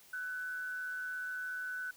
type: tone with amplitude modulation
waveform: sine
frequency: 1499 Hz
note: F#6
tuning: 22 cents sharp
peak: -35 dBFS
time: 0.13-1.91 s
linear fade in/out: 5 ms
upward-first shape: sine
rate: 157 Hz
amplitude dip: 40%
effects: white hiss -60 dBFS RMS until 1.96 s